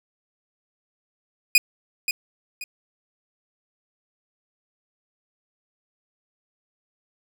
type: tone with echo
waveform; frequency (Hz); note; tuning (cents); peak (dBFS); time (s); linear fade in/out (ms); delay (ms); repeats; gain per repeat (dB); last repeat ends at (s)
sawtooth; 2477; D#7; -8; -8; 1.55-1.58; 2; 530; 2; -10; 2.64
effects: none